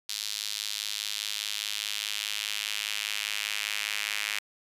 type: tone with high-pass filter sweep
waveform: sawtooth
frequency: 104.9 Hz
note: G#2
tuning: 18 cents sharp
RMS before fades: -33 dBFS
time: 0.09-4.39 s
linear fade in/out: 0 ms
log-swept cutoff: 4100 to 2300 Hz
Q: 2
effects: resampled to 32000 Hz